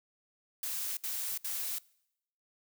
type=noise bursts; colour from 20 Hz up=blue; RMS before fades=-36 dBFS; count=3; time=0.63-1.784 s; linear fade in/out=2 ms; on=340 ms; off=67 ms; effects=noise-tail reverb RT60 0.8 s tail -24 dB re dry